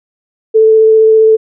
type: tone with vibrato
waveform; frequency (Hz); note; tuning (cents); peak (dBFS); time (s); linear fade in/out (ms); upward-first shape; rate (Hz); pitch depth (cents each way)
sine; 440; A4; 0; -3; 0.54-1.37; 20; sine; 15; 9
effects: none